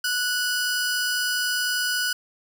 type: tone pair together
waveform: sawtooth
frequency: 1475 / 4961 Hz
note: F#6 / D#8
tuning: -6 / -6 cents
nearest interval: octave + major sixth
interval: 2100 cents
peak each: -20 / -26 dBFS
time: 0.04-2.13 s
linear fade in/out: 5 ms
effects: none